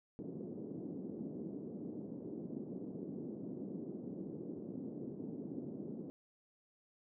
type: band-pass noise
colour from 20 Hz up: pink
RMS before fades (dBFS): -45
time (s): 0.19-6.1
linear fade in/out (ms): 0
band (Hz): 180 to 390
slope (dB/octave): 24
effects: none